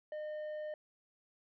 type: tone with tanh clipping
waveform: sine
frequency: 609 Hz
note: D#5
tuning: 37 cents flat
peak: -40 dBFS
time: 0.12-0.74 s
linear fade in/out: 2 ms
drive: 6 dB
effects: none